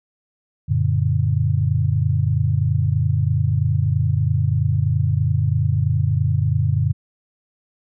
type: chord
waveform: sine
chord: Gb augmented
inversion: none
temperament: just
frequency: 92.5 / 115.62 / 144.53 Hz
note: Gb2 / Bb2 / D3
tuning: 0 / -14 / -27 cents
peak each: -20 dBFS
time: 0.68-6.93 s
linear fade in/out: 20 ms
effects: none